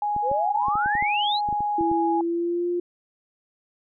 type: tone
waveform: sine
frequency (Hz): 830.6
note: G#5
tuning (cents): 0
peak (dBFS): -22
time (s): 0.02-2.21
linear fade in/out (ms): 2
type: clicks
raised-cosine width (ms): 3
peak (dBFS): -23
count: 12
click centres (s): 0.164 / 0.315 / 0.684 / 0.755 / 0.86 / 0.953 / 1.025 / 1.488 / 1.527 / 1.606 / 1.81 / 1.915
type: exponential sweep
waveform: sine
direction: up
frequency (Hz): 462 to 4292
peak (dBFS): -24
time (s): 0.22-1.41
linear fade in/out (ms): 50
type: tone with pitch glide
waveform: sine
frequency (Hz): 334 to 350.8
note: E4 to F4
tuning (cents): +23 to +8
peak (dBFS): -22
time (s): 1.78-2.8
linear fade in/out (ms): 5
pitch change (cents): +85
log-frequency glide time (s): 2.13-2.69
effects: none